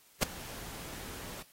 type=noise with ADSR envelope; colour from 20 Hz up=pink; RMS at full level=-24 dBFS; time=0.21-1.43 s; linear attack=21 ms; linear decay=4 ms; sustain=-21 dB; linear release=11 ms; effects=white hiss -62 dBFS RMS until 1.52 s + AAC 48 kbps

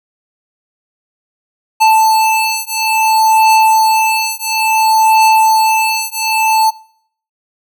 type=beating tone pair; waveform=square; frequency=880 / 880.58 Hz; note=A5 / A5; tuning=0 / +1 cents; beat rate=0.58 Hz; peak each=-12 dBFS; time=1.8-6.71 s; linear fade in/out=20 ms; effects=noise-tail reverb RT60 0.6 s tail -22 dB re dry

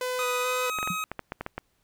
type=tone with vibrato; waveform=sawtooth; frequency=500 Hz; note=B4; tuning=21 cents sharp; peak=-24 dBFS; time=0.01-0.7 s; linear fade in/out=2 ms; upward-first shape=square; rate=2.3 Hz; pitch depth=13 cents each way
type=tone with pitch glide; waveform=25% pulse; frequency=1249 to 1266.4 Hz; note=D#6 to D#6; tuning=+6 to +30 cents; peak=-25 dBFS; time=0.19-1.04 s; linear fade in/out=0 ms; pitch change=+24 cents; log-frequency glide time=0.39-0.7 s
type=clicks; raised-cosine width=0.5 ms; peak=-17 dBFS; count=9; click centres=0.787 / 0.829 / 0.875 / 1.116 / 1.193 / 1.321 / 1.41 / 1.464 / 1.58 s
type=tone with exponential decay; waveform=sine; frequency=178.5 Hz; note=F3; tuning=38 cents sharp; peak=-26 dBFS; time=0.9-0.98 s; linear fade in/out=5 ms; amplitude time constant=16 ms
effects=pink hiss -71 dBFS RMS until 1.83 s

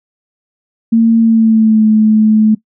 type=tone with pitch glide; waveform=sine; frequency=227.6 to 216.3 Hz; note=A#3 to A3; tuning=-41 to -29 cents; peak=-5 dBFS; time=0.92-2.55 s; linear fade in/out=10 ms; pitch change=-88 cents; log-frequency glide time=1.2-1.86 s; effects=noise-tail reverb RT60 0.1 s tail -19 dB re dry

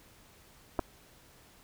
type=clicks; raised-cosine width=1 ms; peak=-16 dBFS; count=2; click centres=0.791 / 0.794 s; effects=pink hiss -59 dBFS RMS until 1.63 s

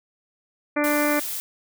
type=harmonic tone; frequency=294.8 Hz; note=D4; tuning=7 cents sharp; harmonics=1 / 2 / 3 / 4 / 5 / 6 / 7 / 8; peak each=-23 / -24 / -32 / -30 / -31 / -32 / -31 / -33 dBFS; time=0.76-1.2 s; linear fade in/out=10 ms
type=noise; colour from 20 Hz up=blue; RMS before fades=-30 dBFS; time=0.84-1.4 s; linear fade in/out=0 ms
effects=none

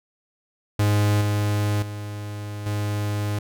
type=tone with level steps; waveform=45% pulse; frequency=103.83 Hz; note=G#2; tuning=in tune; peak=-17 / -20 / -30 / -23 dBFS; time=0.79-3.39 s; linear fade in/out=5 ms; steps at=1.21 / 1.82 / 2.66 s; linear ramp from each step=5 ms; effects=none

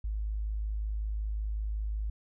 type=tone; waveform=sine; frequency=52.7 Hz; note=G#1; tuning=26 cents sharp; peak=-30 dBFS; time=0.04-2.1 s; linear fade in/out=5 ms; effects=none

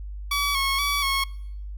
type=tone with vibrato; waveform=15% pulse; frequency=1117 Hz; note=C#6; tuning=13 cents sharp; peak=-16 dBFS; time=0.31-1.24 s; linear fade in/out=5 ms; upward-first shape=square; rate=2.1 Hz; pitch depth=37 cents each way; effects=noise-tail reverb RT60 0.8 s tail -24 dB re dry + added 50 Hz sine -32 dBFS peak until 1.77 s

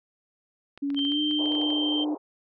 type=clicks; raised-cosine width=0.3 ms; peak=-28 dBFS; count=12; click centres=0.776 / 0.903 / 0.946 / 0.991 / 1.051 / 1.12 / 1.311 / 1.458 / 1.521 / 1.552 / 1.615 / 1.704 s
type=tone with pitch glide; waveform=sine; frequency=281.6 to 300.1 Hz; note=C#4 to D4; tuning=+27 to +38 cents; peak=-25 dBFS; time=0.82-2.15 s; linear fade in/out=10 ms; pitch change=+111 cents; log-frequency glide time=1.05-1.2 s
type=tone; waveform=sine; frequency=3136 Hz; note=G7; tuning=in tune; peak=-26 dBFS; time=0.96-2.05 s; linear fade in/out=20 ms
type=band-pass noise; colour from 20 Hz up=pink; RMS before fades=-38 dBFS; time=1.38-2.18 s; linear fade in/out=20 ms; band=360 to 950 Hz; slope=48 dB/octave
effects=none

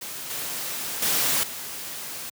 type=noise with level steps; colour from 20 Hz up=white; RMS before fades=-35 / -31 / -23 / -35 dBFS; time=0.01-2.3 s; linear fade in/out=10 ms; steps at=0.3 / 1.02 / 1.43 s; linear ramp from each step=5 ms; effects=high-pass 100 Hz 12 dB/octave

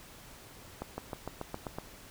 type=accelerating click train; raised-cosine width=1 ms; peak=-22 dBFS; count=8; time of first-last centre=0.82-1.785 s; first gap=160 ms; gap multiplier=0.95; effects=pink hiss -52 dBFS RMS until 2.1 s

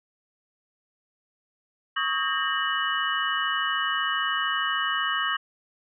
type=tone cluster; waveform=sine; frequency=1116 / 1269 / 1605 / 1840 / 2948 Hz; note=C#6 / D#6 / G6 / A#6 / F#7; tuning=+11 / +34 / +40 / -23 / -7 cents; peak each=-30 dBFS; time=1.96-5.37 s; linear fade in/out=10 ms; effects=none

